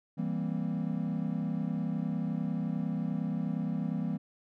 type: chord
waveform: triangle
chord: C dominant seventh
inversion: first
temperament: equal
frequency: 164.81 / 196 / 233.1 / 261.6 Hz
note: E3 / G3 / Bb3 / C4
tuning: 0 / 0 / 0 / 0 cents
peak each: -32 / -33 / -34 / -37 dBFS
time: 0.17-4.18 s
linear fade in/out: 20 ms
effects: none